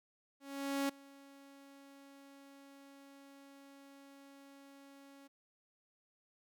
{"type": "tone with ADSR envelope", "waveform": "sawtooth", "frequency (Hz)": 277.2, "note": "C#4", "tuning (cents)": 0, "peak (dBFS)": -28, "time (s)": [0.4, 5.28], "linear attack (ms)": 490, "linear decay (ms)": 7, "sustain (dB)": -24, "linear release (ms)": 15, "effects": []}